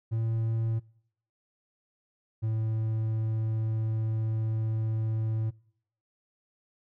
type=tone pair in turn; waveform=triangle; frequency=112.9 / 110.58 Hz; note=A2 / A2; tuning=+45 / +9 cents; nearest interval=unison; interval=36 cents; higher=first; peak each=-24 dBFS; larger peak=neither; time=0.11-0.8 / 2.42-5.51 s; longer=second; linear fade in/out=20 ms; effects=noise-tail reverb RT60 0.7 s tail -25 dB re dry